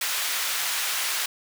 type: high-pass noise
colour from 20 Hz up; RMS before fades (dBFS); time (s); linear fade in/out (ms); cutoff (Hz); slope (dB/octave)
pink; -27; 0.01-1.26; 5; 1500; 12
effects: none